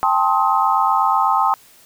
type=chord; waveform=sine; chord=A half-diminished seventh; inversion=third; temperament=just; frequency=792 / 880 / 1056 / 1267.2 Hz; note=G5 / A5 / C6 / Eb6; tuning=+18 / 0 / +16 / +31 cents; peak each=-19 dBFS; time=0.03-1.54 s; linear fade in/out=0 ms; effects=white hiss -49 dBFS RMS until 1.85 s